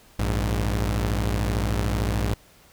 sawtooth tone pair together, 57.65 / 101.9 Hz, A#1 / G#2, -19 / -32 cents, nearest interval minor seventh, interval 987 cents, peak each -20 / -22 dBFS, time 0.19-2.34 s, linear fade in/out 0 ms, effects pink hiss -54 dBFS RMS until 2.72 s

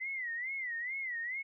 sine tone with vibrato, 2004 Hz, B6, 25 cents sharp, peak -35 dBFS, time 0-1.43 s, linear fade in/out 20 ms, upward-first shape sine, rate 2.3 Hz, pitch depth 150 cents each way, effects none

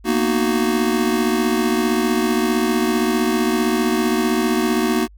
square chord, B major seventh, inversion third, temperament just, 231.5 / 246.9 / 308.7 / 370.4 Hz, A#3 / B3 / D#4 / F#4, -12 / 0 / -14 / +2 cents, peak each -21 / -26 / -23 / -22 dBFS, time 0.04-5.08 s, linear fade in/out 50 ms, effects added 50 Hz sine -42 dBFS peak until 5.17 s

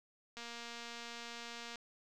click train, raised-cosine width 0.2 ms, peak -30 dBFS, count 327, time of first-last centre 0.37-1.757 s, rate 235 Hz, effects none

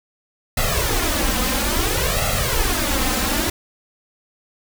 pink noise with flanger, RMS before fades -20 dBFS, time 0.57-3.5 s, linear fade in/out 5 ms, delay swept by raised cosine 1.5 to 3.9 ms, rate 0.59 Hz, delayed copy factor +0.8, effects none

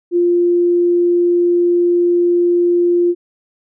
sine tone, 349.2 Hz, F4, in tune, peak -10 dBFS, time 0.11-3.15 s, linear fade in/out 50 ms, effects none

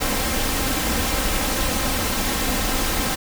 pink noise with comb filter, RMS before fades -22 dBFS, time 0-3.16 s, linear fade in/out 20 ms, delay 3.8 ms, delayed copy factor +0.5, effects none

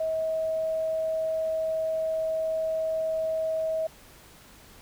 sine tone, 640 Hz, D#5, 49 cents sharp, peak -25 dBFS, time 0-3.87 s, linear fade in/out 5 ms, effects pink hiss -52 dBFS RMS until 4.81 s

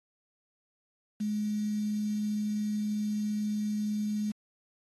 sine tone with quantisation, 210.5 Hz, G#3, 24 cents sharp, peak -28 dBFS, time 1.2-4.32 s, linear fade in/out 10 ms, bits 8, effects AAC 32 kbps

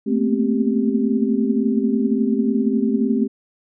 sine tone cluster, 218 / 229.1 / 243.6 / 261.6 / 393.3 Hz, A3 / A#3 / B3 / C4 / G4, -16 / -30 / -24 / 0 / +6 cents, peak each -20 / -24 / -25 / -21 / -25 dBFS, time 0.06-3.28 s, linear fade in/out 20 ms, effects none

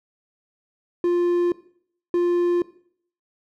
triangle tone pair in turn, 350 / 350 Hz, F4 / F4, +4 / +4 cents, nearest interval unison, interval 0 cents, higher neither, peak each -15 dBFS, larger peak neither, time 1.04-1.52 / 2.14-2.62 s, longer neither, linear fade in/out 2 ms, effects noise-tail reverb RT60 0.6 s tail -18 dB re dry

